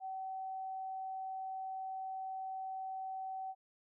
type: tone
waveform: sine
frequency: 762 Hz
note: G5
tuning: 49 cents flat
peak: -39 dBFS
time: 0-3.55 s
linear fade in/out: 50 ms
effects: none